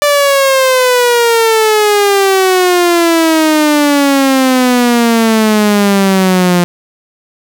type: exponential sweep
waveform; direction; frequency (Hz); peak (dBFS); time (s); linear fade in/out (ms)
sawtooth; down; 587.3 to 174.61; -3; 0.02-6.64; 0
effects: none